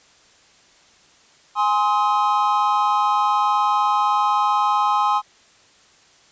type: chord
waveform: triangle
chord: Ab major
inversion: none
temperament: equal with one note detuned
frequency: 830.6 / 1046.5 / 1269.9 Hz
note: Ab5 / C6 / Eb6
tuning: 0 / 0 / +35 cents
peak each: -18 / -18 / -20 dBFS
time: 1.55-5.22 s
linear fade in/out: 50 ms
effects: white hiss -53 dBFS RMS until 6.31 s + resampled to 16000 Hz